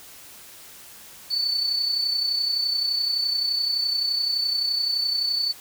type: tone with amplitude modulation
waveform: sine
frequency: 4485 Hz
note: C#8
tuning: 19 cents sharp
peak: -19 dBFS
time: 1.3-5.53 s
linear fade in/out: 20 ms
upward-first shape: sine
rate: 31.7 Hz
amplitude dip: 50%
effects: white hiss -45 dBFS RMS until 5.6 s